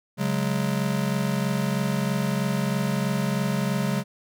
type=chord; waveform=square; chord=C# suspended fourth; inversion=none; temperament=just; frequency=138.59 / 184.79 / 207.9 Hz; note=C#3 / F#3 / G#3; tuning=0 / -2 / +2 cents; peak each=-28 dBFS; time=0.17-4.04 s; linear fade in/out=50 ms; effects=none